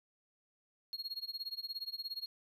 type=tone with tremolo; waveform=triangle; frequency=4288 Hz; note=C8; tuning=42 cents sharp; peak=-35 dBFS; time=0.93-2.26 s; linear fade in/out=0 ms; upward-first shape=sine; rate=17 Hz; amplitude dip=95%; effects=none